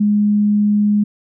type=tone; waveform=sine; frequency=207.7 Hz; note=G#3; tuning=in tune; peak=-11 dBFS; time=0-1.04 s; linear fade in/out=10 ms; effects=none